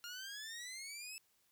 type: exponential sweep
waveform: 15% pulse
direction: up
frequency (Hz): 1400 to 2635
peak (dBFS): -39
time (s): 0.04-1.18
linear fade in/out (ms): 0
effects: white hiss -75 dBFS RMS until 1.51 s